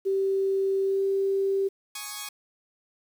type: tone with pitch glide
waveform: sine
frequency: 388.1 to 390.6 Hz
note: G4 to G4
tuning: -17 to -6 cents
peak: -22 dBFS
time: 0.05-1.69 s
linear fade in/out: 20 ms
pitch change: +11 cents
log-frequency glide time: 0.83-1.03 s
type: chord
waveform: 5% pulse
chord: Ab suspended fourth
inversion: none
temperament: equal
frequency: 830.6 / 1108.7 / 1244.5 Hz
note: Ab5 / Db6 / Eb6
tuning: 0 / 0 / 0 cents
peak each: -28 / -25 / -30 dBFS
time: 1.95-2.29 s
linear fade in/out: 5 ms
effects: 9-bit